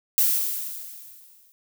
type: noise with exponential decay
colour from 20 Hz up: violet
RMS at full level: -18 dBFS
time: 0.18-1.52 s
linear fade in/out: 0 ms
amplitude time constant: 290 ms
effects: none